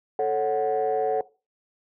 sine chord, F# minor, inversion first, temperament equal, 440 / 554.4 / 740 Hz, A4 / C#5 / F#5, 0 / 0 / 0 cents, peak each -23 / -27 / -24 dBFS, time 0.19-1.21 s, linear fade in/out 2 ms, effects noise-tail reverb RT60 0.3 s tail -19 dB re dry + tanh soft clip ceiling -16 dBFS

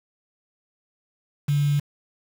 sine tone with quantisation, 144.4 Hz, D3, 29 cents flat, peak -18 dBFS, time 1.48-1.8 s, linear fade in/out 10 ms, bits 6, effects none

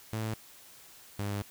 sawtooth tone pair in turn, 110 / 101.64 Hz, A2 / G#2, 0 / -37 cents, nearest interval minor second, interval 137 cents, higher first, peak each -28 dBFS, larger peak neither, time 0.13-0.34 / 1.19-1.42 s, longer second, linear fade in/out 0 ms, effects white hiss -54 dBFS RMS until 1.5 s

